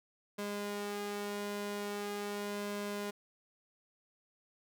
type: tone with flanger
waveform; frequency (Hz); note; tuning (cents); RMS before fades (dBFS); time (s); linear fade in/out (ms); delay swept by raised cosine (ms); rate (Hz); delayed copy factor
sawtooth; 204.7; G#3; -25; -39; 0.38-3.11; 10; 1.9 to 2.87; 0.42; +0.55
effects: none